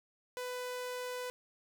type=tone; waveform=sawtooth; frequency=498.3 Hz; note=B4; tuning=15 cents sharp; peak=-34 dBFS; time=0.37-1.3 s; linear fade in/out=0 ms; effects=none